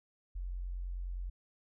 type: tone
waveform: sine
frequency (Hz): 44.75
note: F1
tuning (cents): +43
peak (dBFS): -36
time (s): 0.35-1.3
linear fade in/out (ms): 10
effects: none

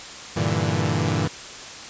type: chord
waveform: sawtooth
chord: E half-diminished seventh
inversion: first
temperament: equal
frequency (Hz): 98 / 116.54 / 146.83 / 164.81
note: G2 / Bb2 / D3 / E3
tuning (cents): 0 / 0 / 0 / 0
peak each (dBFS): -22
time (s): 0.36-1.28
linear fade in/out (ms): 10
effects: white hiss -37 dBFS RMS until 1.89 s + resampled to 16000 Hz

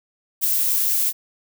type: noise with ADSR envelope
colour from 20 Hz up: violet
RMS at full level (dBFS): -18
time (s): 0.41-1.13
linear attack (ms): 32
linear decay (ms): 6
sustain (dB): -2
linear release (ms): 47
effects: none

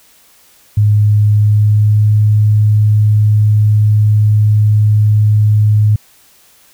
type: tone with pitch glide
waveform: sine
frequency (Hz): 104.8 to 105.96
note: G#2 to G#2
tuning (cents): +16 to +35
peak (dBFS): -6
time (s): 0.77-5.96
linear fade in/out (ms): 5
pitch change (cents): +19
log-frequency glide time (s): 1.26-2.13
effects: white hiss -47 dBFS RMS until 6.73 s

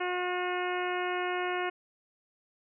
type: harmonic tone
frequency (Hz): 360.3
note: F#4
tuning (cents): -46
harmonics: 1 / 2 / 3 / 4 / 5 / 6 / 7 / 8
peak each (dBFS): -33 / -35 / -38 / -38 / -40 / -41 / -43 / -44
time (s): 0-1.7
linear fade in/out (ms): 10
effects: none

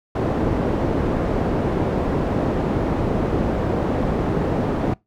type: low-pass noise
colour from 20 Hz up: white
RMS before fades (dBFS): -21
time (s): 0.15-4.94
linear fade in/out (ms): 5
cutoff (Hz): 440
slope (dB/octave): 12
effects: noise-tail reverb RT60 0.2 s tail -24 dB re dry

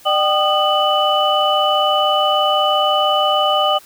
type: tone cluster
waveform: sine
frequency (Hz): 601 / 775 / 1226 / 2982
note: D5 / G5 / D#6 / F#7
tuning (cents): +40 / -20 / -26 / +13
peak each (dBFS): -18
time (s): 0.05-3.79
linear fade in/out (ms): 20
effects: tanh soft clip ceiling -2 dBFS + white hiss -45 dBFS RMS until 3.85 s

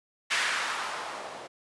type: noise with low-pass filter sweep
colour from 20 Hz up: violet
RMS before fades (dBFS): -32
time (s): 0.3-1.48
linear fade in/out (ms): 20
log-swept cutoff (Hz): 2000 to 550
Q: 1.4
effects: resampled to 24000 Hz

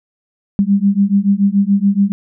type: beating tone pair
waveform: sine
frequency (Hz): 196 / 203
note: G3 / G#3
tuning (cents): 0 / -39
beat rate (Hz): 7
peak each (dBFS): -13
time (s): 0.59-2.12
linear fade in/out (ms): 0
effects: none

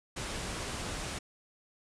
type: low-pass noise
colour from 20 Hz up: pink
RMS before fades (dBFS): -38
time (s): 0.16-1.19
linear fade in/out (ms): 10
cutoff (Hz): 10000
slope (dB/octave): 48
effects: none

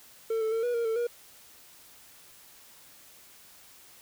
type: tone with pitch steps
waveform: triangle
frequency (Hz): 449.1 / 440 / 452.6 / 484.9 / 466.6 / 447 / 476.4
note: A4 / A4 / A4 / B4 / A#4 / A4 / A#4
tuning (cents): +35 / 0 / +49 / -32 / +2 / +27 / +38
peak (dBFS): -24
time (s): 0.3-1.07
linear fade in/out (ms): 5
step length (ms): 110
effects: white hiss -54 dBFS RMS until 4.01 s

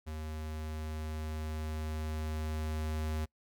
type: tone with level ramp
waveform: square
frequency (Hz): 77.78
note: D#2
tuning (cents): 0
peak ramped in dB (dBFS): -39 to -33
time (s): 0.06-3.26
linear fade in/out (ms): 20
effects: noise-tail reverb RT60 0.1 s tail -24 dB re dry

